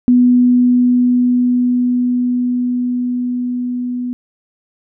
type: tone with level ramp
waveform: sine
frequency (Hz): 246.9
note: B3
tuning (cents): 0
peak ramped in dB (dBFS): -6 to -18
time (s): 0.08-4.13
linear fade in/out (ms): 0
effects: none